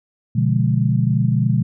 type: chord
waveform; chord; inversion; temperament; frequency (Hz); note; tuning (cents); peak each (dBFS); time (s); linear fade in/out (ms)
sine; B diminished seventh; none; equal; 123.47 / 146.83 / 174.61 / 207.7; B2 / D3 / F3 / Ab3; 0 / 0 / 0 / 0; -17 / -20 / -22 / -22; 0.35-1.63; 10
effects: none